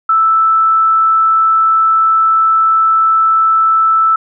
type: tone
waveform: sine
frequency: 1318.5 Hz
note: E6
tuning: in tune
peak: -7 dBFS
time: 0.09-4.16 s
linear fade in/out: 5 ms
effects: none